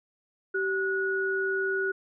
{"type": "tone pair together", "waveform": "sine", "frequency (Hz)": [385.6, 1460], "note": ["G4", "F#6"], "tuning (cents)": [-28, -24], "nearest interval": "octave + major seventh", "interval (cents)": 2304, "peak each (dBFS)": -28, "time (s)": [0.54, 1.92], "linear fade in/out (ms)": 10, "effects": []}